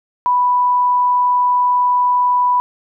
sine tone, 987.8 Hz, B5, in tune, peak -11 dBFS, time 0.26-2.6 s, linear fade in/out 0 ms, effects none

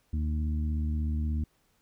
harmonic tone, 76.6 Hz, D#2, 27 cents flat, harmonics 1 / 2 / 3 / 4, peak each -27 / -41 / -36 / -46 dBFS, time 0.13-1.44 s, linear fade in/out 5 ms, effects pink hiss -70 dBFS RMS until 1.81 s

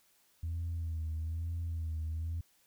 sine tone with vibrato, 81.7 Hz, E2, 15 cents flat, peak -32 dBFS, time 0.43-2.41 s, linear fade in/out 5 ms, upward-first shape sine, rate 1.1 Hz, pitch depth 55 cents each way, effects tanh soft clip ceiling -31 dBFS + white hiss -69 dBFS RMS until 2.66 s

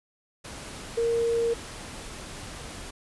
sine tone in noise, 464.5 Hz, A#4, 6 cents flat, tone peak -22 dBFS, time 0.97-1.54 s, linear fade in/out 10 ms, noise pink, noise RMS -40 dBFS, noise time 0.44-2.91 s, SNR +15 dB, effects resampled to 24000 Hz

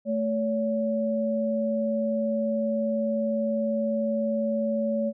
sine tone pair together, 220.7 / 566.2 Hz, A3 / C#5, +5 / +37 cents, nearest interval octave + major third, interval 1632 cents, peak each -26 dBFS, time 0.05-5.13 s, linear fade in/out 50 ms, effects none

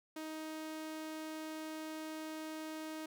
sawtooth tone, 313.6 Hz, D#4, 14 cents sharp, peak -38 dBFS, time 0.16-3.06 s, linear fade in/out 5 ms, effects none

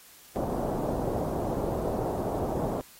white low-pass noise, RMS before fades -30 dBFS, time 0.36-2.81 s, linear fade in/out 0 ms, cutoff 710 Hz, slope 24 dB/octave, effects white hiss -53 dBFS RMS until 2.99 s + AAC 48 kbps

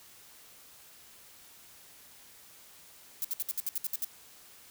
violet noise bursts, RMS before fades -32 dBFS, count 10, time 3.22-4.046 s, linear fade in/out 0 ms, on 25 ms, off 64 ms, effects white hiss -55 dBFS RMS until 4.7 s

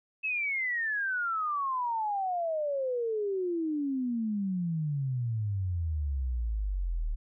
sine exponential sweep, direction down, 2627 to 36.71 Hz, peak -28 dBFS, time 0.23-7.16 s, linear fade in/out 20 ms, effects none

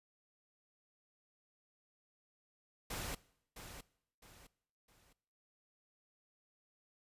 pink noise with echo, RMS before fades -42 dBFS, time 2.9-3.15 s, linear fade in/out 5 ms, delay 660 ms, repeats 3, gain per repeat -9 dB, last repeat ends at 5.13 s, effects noise-tail reverb RT60 0.7 s tail -21 dB re dry + resampled to 32000 Hz

